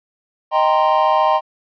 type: chord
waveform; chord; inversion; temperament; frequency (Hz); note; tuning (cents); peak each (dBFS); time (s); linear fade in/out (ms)
triangle; C minor seventh; first; equal; 622.3 / 784 / 932.3 / 1046.5; Eb5 / G5 / Bb5 / C6; 0 / 0 / 0 / 0; -16; 0.51-1.41; 50
effects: resampled to 11025 Hz